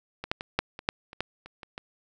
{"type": "clicks", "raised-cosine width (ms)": 0.3, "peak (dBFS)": [-19, -10, -18, -7, -22, -7, -27, -12, -28, -25, -21], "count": 11, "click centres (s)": [0.24, 0.315, 0.409, 0.59, 0.791, 0.889, 1.131, 1.206, 1.46, 1.632, 1.779], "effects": []}